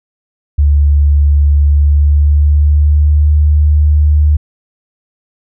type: tone with pitch glide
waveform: sine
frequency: 72.4 to 74.95 Hz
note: D2 to D2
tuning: -24 to +36 cents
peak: -5 dBFS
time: 0.58-4.37 s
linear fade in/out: 10 ms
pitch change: +60 cents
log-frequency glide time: 1.6-3.47 s
effects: none